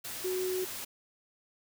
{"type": "tone in noise", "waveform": "sine", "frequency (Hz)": 370, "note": "F#4", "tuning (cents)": 0, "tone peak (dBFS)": -30, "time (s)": [0.24, 0.65], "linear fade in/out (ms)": 10, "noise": "white", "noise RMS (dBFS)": -40, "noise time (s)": [0.04, 0.85], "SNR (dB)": 7, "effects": []}